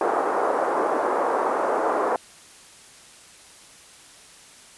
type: band-pass noise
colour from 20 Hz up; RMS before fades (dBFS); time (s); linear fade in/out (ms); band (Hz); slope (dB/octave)
pink; -23; 0.01-2.16; 2; 390 to 1200; 24
effects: white hiss -48 dBFS RMS until 4.77 s + resampled to 24000 Hz